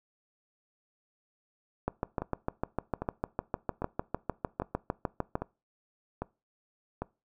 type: two click trains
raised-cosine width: 1 ms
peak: -19 / -15 dBFS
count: 7 / 24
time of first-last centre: 2.22-7.02 / 1.88-5.354 s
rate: 1.25 / 6.62 Hz
effects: noise-tail reverb RT60 0.3 s tail -22 dB re dry